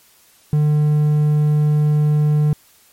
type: tone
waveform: triangle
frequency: 150 Hz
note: D3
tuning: 37 cents sharp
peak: -10 dBFS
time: 0.53-2.53 s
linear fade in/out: 0 ms
effects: white hiss -52 dBFS RMS until 2.92 s + MP3 64 kbps